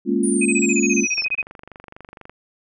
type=chord; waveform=sine; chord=Bb minor seventh; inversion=third; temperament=equal; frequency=207.7 / 233.1 / 277.2 / 349.2 Hz; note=Ab3 / Bb3 / Db4 / F4; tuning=0 / 0 / 0 / 0 cents; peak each=-22 dBFS; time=0.05-1.07 s; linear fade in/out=50 ms
type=exponential sweep; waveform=sine; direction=down; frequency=9650 to 5274 Hz; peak=-24 dBFS; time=0.23-1.25 s; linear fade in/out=5 ms
type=tone bursts; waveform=sine; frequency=2514 Hz; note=D#7; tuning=17 cents sharp; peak=-18 dBFS; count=15; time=0.41-1.422 s; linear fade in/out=10 ms; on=46 ms; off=23 ms
type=click train; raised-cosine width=0.5 ms; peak=-24 dBFS; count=28; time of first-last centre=1.18-2.296 s; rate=24.2 Hz
effects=none